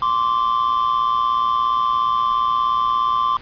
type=tone pair together; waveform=triangle; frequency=1045 / 1162 Hz; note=C6 / D6; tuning=-2 / -19 cents; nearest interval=major second; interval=183 cents; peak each=-17 dBFS; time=0.02-3.37 s; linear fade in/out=2 ms; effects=pink hiss -42 dBFS RMS until 3.41 s + resampled to 11025 Hz